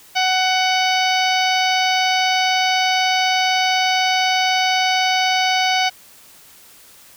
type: harmonic tone with a mistuned harmonic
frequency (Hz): 746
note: F#5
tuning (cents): +14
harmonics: 1 / 2 / 3 / 4 / 5 / 6 / 7 / 8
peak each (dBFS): -18 / -25 / -22 / -23 / -27 / -26 / -31 / -30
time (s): 0.15-5.9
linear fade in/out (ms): 20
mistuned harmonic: 6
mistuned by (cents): +36
effects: white hiss -46 dBFS RMS until 7.16 s